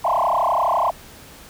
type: tone with frequency modulation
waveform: sine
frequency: 860 Hz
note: A5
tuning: 40 cents flat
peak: -15 dBFS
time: 0.04-0.91 s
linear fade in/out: 10 ms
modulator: 31.9 Hz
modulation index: 6.9
effects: tanh soft clip ceiling -11 dBFS + pink hiss -43 dBFS RMS until 1.49 s